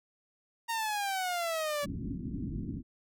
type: exponential sweep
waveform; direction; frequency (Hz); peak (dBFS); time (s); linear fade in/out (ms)
sawtooth; down; 932 to 569; -27; 0.68-1.86; 20
type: low-pass noise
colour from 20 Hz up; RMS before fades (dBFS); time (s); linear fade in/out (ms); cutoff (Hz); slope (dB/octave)
white; -37; 1.82-2.83; 50; 300; 48
effects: none